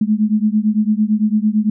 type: beating tone pair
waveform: sine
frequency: 209.6 / 218.5 Hz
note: G#3 / A3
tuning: +16 / -12 cents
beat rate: 8.9 Hz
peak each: -15 / -16 dBFS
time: 0.01-1.7 s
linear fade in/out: 5 ms
effects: none